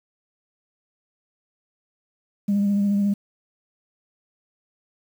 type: tone with vibrato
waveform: sine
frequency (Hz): 201.8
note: G#3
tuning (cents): -49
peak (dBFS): -16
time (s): 2.48-3.14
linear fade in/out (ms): 10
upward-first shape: triangle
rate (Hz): 14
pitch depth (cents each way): 27
effects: tanh soft clip ceiling -15 dBFS + 8-bit